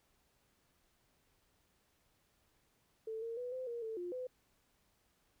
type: tone with pitch steps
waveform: sine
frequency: 443.1 / 459.3 / 493.4 / 514 / 471.6 / 444.5 / 353.6 / 506 Hz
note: A4 / A#4 / B4 / C5 / A#4 / A4 / F4 / B4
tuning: +12 / -26 / -2 / -31 / +20 / +18 / +22 / +42 cents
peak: -39 dBFS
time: 3.07-4.27 s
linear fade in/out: 5 ms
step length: 150 ms
effects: pink hiss -75 dBFS RMS until 5.4 s